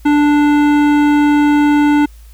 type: tone with hard clipping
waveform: sine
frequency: 293.7 Hz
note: D4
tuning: in tune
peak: -10 dBFS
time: 0.05-2.06 s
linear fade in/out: 10 ms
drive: 15 dB
effects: added 55 Hz sine -35 dBFS peak until 2.33 s + white hiss -50 dBFS RMS until 2.33 s